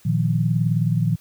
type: chord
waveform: sine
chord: Bb suspended fourth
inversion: none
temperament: just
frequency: 116.54 / 155.39 / 174.81 Hz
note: Bb2 / Eb3 / F3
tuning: 0 / -2 / +2 cents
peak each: -21 / -21 / -23 dBFS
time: 0.05-1.16 s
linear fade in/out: 10 ms
effects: white hiss -54 dBFS RMS until 1.2 s